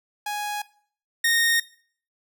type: tone pair in turn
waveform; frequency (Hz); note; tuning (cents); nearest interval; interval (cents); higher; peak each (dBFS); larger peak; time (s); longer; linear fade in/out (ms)
sawtooth; 830.6 / 1851.8; G#5 / A#6; 0 / -12; octave + major second; 1388; second; -23 / -15; second; 0.26-0.62 / 1.24-1.6; neither; 5
effects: noise-tail reverb RT60 0.5 s tail -19 dB re dry